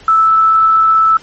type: tone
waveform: sine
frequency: 1314 Hz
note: E6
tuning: 6 cents flat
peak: -6 dBFS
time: 0.08-1.17 s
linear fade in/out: 2 ms
effects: pink hiss -40 dBFS RMS until 1.22 s + MP3 32 kbps